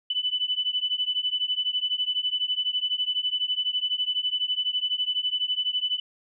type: beating tone pair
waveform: sine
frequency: 2987 / 2999 Hz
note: F#7 / F#7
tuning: +16 / +23 cents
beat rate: 12 Hz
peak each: -27 dBFS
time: 0.1-6 s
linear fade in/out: 5 ms
effects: none